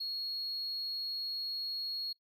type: tone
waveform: triangle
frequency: 4313 Hz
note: C#8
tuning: 48 cents flat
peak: -33 dBFS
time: 0-2.13 s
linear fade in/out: 10 ms
effects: noise-tail reverb RT60 0.1 s tail -20 dB re dry + tanh soft clip ceiling -30 dBFS